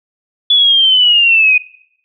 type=linear sweep; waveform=sine; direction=down; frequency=3440 to 2472 Hz; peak=-6 dBFS; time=0.5-1.58 s; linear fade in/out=5 ms; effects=noise-tail reverb RT60 0.7 s tail -21 dB re dry